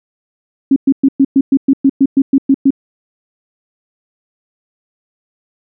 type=tone bursts; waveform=sine; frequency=272 Hz; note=C#4; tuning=33 cents flat; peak=-5 dBFS; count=13; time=0.71-2.706 s; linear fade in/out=5 ms; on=52 ms; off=110 ms; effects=none